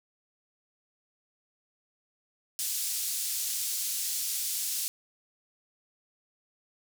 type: band-pass noise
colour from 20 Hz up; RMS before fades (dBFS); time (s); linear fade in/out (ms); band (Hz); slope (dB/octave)
white; -32; 2.59-4.88; 0; 4700 to 13000; 12
effects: none